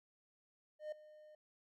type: tone with ADSR envelope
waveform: triangle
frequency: 610 Hz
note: D#5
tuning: 34 cents flat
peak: -37 dBFS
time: 0.79-1.35 s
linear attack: 130 ms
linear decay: 5 ms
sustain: -18 dB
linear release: 3 ms
effects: none